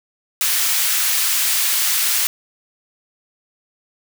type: high-pass noise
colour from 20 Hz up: white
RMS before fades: -18 dBFS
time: 0.41-2.27 s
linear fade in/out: 0 ms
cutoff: 1400 Hz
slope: 12 dB/octave
effects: none

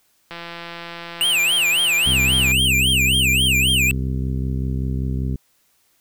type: click train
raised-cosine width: 0.3 ms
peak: -17 dBFS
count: 376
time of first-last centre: 0.31-2.516 s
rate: 170 Hz
type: tone with vibrato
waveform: square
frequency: 2756 Hz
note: F7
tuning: 24 cents flat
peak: -16 dBFS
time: 1.21-3.91 s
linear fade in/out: 0 ms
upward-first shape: sine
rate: 3.7 Hz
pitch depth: 270 cents each way
type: harmonic tone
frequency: 65.2 Hz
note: C2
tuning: 5 cents flat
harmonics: 1 / 2 / 3 / 4 / 5 / 6 / 7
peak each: -23 / -24 / -29 / -31 / -44 / -38 / -47 dBFS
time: 2.06-5.36 s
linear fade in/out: 5 ms
effects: white hiss -62 dBFS RMS until 6 s

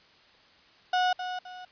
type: tone with echo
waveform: 35% pulse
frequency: 731 Hz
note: F#5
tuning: 21 cents flat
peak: -21 dBFS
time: 0.93-1.13 s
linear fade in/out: 5 ms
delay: 260 ms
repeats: 2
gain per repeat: -9 dB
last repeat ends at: 1.65 s
effects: white hiss -58 dBFS RMS until 1.71 s + resampled to 11025 Hz

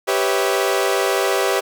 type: chord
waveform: sawtooth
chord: C# half-diminished seventh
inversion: second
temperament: equal with one note detuned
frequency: 392 / 493.9 / 554.4 / 649.1 Hz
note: G4 / B4 / C#5 / E5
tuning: 0 / 0 / 0 / -27 cents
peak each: -16 / -19 / -20 / -20 dBFS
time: 0.07-1.61 s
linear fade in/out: 20 ms
effects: none

